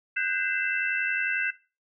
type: tone cluster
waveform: sine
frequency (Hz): 1496 / 1587 / 2045 / 2655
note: F#6 / G6 / C7 / E7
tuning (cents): +19 / +21 / -40 / +12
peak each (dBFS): -30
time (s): 0.16-1.51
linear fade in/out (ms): 10
effects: noise-tail reverb RT60 0.3 s tail -18 dB re dry